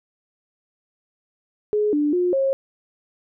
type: tone with pitch steps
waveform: sine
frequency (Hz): 420.5 / 295.1 / 357.5 / 540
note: G#4 / D4 / F4 / C#5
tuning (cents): +22 / +8 / +41 / -45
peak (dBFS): -17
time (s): 1.73-2.53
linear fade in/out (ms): 0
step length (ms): 200
effects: none